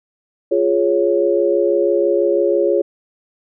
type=chord; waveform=sine; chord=Db major; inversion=first; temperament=equal; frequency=349.2 / 415.3 / 554.4 Hz; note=F4 / Ab4 / Db5; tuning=0 / 0 / 0 cents; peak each=-17 dBFS; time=0.51-2.82 s; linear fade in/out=10 ms; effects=none